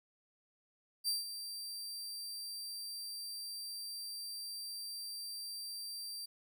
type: tone with ADSR envelope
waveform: sawtooth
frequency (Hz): 4699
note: D8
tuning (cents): 0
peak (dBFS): -28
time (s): 1.04-6.26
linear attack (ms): 40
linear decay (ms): 160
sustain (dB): -11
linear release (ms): 10
effects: none